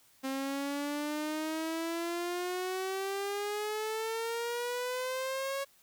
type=exponential sweep; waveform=sawtooth; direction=up; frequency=265.1 to 554.4 Hz; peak=-29 dBFS; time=0.23-5.65 s; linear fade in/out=20 ms; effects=white hiss -64 dBFS RMS until 5.82 s